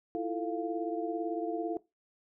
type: tone cluster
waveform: sine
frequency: 328.5 / 346.4 / 442.4 / 698 Hz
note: E4 / F4 / A4 / F5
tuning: -6 / -14 / +9 / -1 cents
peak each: -35 / -38 / -36 / -38 dBFS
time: 0.15-1.77 s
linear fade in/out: 0 ms
effects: noise-tail reverb RT60 0.2 s tail -18 dB re dry